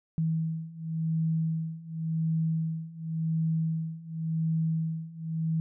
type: beating tone pair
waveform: sine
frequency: 160.8 / 161.71 Hz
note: E3 / E3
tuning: -43 / -33 cents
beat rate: 0.91 Hz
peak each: -31 / -29 dBFS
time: 0.18-5.6 s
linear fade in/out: 0 ms
effects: none